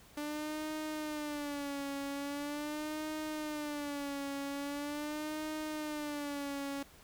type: tone with vibrato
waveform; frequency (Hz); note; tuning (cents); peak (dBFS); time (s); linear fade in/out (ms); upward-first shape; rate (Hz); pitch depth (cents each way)
sawtooth; 293.7; D4; 0; -33; 0.17-6.83; 5; sine; 0.42; 90
effects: pink hiss -59 dBFS RMS until 7.03 s